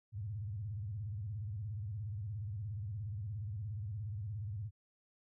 sine tone with vibrato, 103.5 Hz, G#2, 5 cents flat, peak -38 dBFS, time 0.12-4.71 s, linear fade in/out 50 ms, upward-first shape square, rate 17 Hz, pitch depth 160 cents each way, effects none

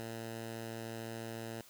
10% pulse tone, 113.9 Hz, A#2, 40 cents flat, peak -33 dBFS, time 0-1.61 s, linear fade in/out 0 ms, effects white hiss -59 dBFS RMS until 1.69 s

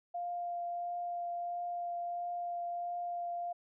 sine tone with vibrato, 698.5 Hz, F5, in tune, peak -35 dBFS, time 0.14-3.53 s, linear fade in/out 10 ms, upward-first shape triangle, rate 1.5 Hz, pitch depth 10 cents each way, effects none

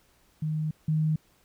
sine tone pair in turn, 155 / 155.77 Hz, D#3 / D#3, -6 / +2 cents, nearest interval unison, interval 8 cents, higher second, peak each -26 / -22 dBFS, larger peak second, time 0.42-0.71 / 0.88-1.16 s, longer first, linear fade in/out 5 ms, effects pink hiss -64 dBFS RMS until 1.44 s

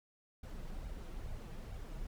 brown noise with flanger, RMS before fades -44 dBFS, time 0.43-2.07 s, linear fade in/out 5 ms, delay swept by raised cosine 1.3 to 6.4 ms, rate 2.3 Hz, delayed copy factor +0.6, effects none

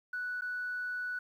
sine tone with dropouts, 1480 Hz, F#6, in tune, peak -33 dBFS, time 0.13-1.19 s, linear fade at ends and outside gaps 5 ms, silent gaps 0.41-0.419 s, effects tanh soft clip ceiling -29 dBFS + 11-bit

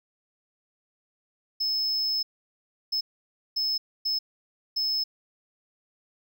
triangle tone bursts at uneven times, 5210 Hz, E8, 21 cents flat, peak -23 dBFS, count 5, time 1.6-2.23 / 2.92-3.01 / 3.56-3.78 / 4.05-4.19 / 4.76-5.04 s, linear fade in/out 10 ms, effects none

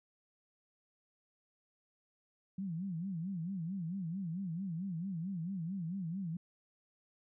sine tone with vibrato, 178.4 Hz, F3, 37 cents sharp, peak -36 dBFS, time 2.58-6.37 s, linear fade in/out 5 ms, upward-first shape sine, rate 4.5 Hz, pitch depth 190 cents each way, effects none

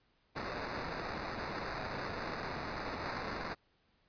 violet noise with sample-and-hold, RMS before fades -40 dBFS, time 0.35-3.55 s, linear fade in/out 20 ms, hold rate 3150 Hz, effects pink hiss -73 dBFS RMS until 4.08 s + resampled to 11025 Hz

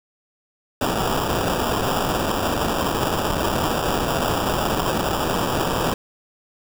white noise with sample-and-hold, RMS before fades -22 dBFS, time 0.81-5.94 s, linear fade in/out 2 ms, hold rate 2100 Hz, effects none

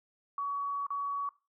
sine tone with dropouts, 1129 Hz, C#6, 31 cents sharp, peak -31 dBFS, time 0.38-1.29 s, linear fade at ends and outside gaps 2 ms, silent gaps 0.866-0.904 s, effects noise-tail reverb RT60 0.3 s tail -19 dB re dry

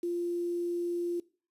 sine tone with quantisation, 347.1 Hz, F4, 11 cents flat, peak -29 dBFS, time 0.03-1.2 s, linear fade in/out 5 ms, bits 9, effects noise-tail reverb RT60 0.4 s tail -21 dB re dry + resampled to 32000 Hz

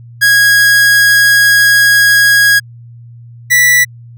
45% pulse tone pair in turn, 1649 / 1961 Hz, G#6 / B6, -13 / -13 cents, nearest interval minor third, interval 300 cents, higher second, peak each -5 dBFS, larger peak neither, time 0.21-2.6 / 3.5-3.85 s, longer first, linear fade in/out 20 ms, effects added 118 Hz sine -31 dBFS peak until 4.17 s

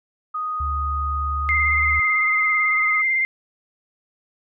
sine tone with pitch glide, 1244.5 to 1252.4 Hz, D#6 to D#6, 0 to +11 cents, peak -23 dBFS, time 0.34-3.02 s, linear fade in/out 10 ms, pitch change +11 cents, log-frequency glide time 1.63-2.11 s
sine tone, 73.42 Hz, D2, in tune, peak -24 dBFS, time 0.6-2 s, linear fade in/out 5 ms
sine tone with vibrato, 2090 Hz, C7, 2 cents flat, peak -17 dBFS, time 1.49-3.25 s, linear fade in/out 0 ms, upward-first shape sine, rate 18 Hz, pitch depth 26 cents each way
effects none

